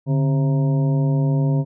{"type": "harmonic tone with a mistuned harmonic", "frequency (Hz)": 133.3, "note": "C3", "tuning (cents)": 33, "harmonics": [1, 2, 3, 4, 5, 7], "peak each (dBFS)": [-16, -25, -32, -32, -36, -38], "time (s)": [0.06, 1.65], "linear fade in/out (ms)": 50, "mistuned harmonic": 1, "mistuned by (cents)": 140, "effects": []}